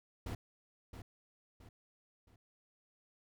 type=noise with echo; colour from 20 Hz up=brown; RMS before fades=-39 dBFS; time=0.26-0.35 s; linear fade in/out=5 ms; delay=670 ms; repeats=3; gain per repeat=-8 dB; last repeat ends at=2.36 s; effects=none